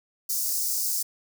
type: high-pass noise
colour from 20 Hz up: white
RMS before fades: -27 dBFS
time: 0.29-1.03 s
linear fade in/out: 10 ms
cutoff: 4800 Hz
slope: 48 dB/octave
effects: none